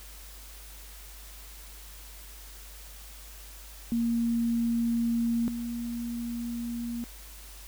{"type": "tone pair in turn", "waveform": "sine", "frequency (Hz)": [233.1, 235.7], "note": ["A#3", "A#3"], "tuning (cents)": [0, 19], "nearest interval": "unison", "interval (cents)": 19, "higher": "second", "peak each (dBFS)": [-24, -31], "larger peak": "first", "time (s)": [[3.92, 5.48], [5.48, 7.04]], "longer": "neither", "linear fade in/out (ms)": 0, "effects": ["added 50 Hz sine -46 dBFS peak until 7.67 s", "white hiss -49 dBFS RMS until 7.67 s"]}